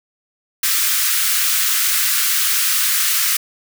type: high-pass noise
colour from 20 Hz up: white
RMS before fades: -17 dBFS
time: 0.63-3.37 s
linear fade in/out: 5 ms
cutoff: 1200 Hz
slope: 48 dB/octave
effects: none